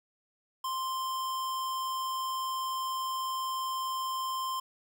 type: tone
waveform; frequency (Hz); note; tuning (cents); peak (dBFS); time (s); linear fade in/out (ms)
square; 1046.5; C6; 0; -32; 0.64-4.6; 5
effects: none